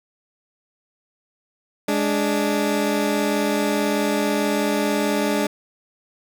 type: tone pair together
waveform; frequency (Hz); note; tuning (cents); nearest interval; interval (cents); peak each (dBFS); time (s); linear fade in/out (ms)
20% pulse; 207.7 / 292.4; G#3 / D4; 0 / -7; tritone; 593; -17; 1.88-5.47; 5
effects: none